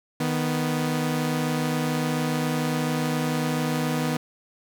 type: tone pair together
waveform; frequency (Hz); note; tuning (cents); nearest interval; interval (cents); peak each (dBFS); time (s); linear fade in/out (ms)
sawtooth; 155.56 / 246.9; D#3 / B3; 0 / 0; minor sixth; 800; -22 / -22; 0.2-4.17; 5
effects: none